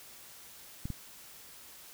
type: clicks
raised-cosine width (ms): 5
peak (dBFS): -24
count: 2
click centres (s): 0.855 / 0.903
effects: white hiss -52 dBFS RMS until 1.93 s